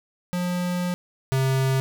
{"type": "tone pair in turn", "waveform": "square", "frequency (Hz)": [178.2, 133], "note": ["F3", "C3"], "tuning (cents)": [35, 29], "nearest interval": "perfect fourth", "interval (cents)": 506, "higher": "first", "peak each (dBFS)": [-24, -20], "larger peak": "second", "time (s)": [[0.33, 0.94], [1.32, 1.8]], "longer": "first", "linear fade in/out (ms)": 0, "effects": []}